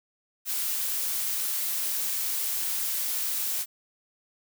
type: noise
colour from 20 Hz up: blue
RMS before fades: -29 dBFS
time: 0.45-3.66 s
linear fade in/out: 50 ms
effects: none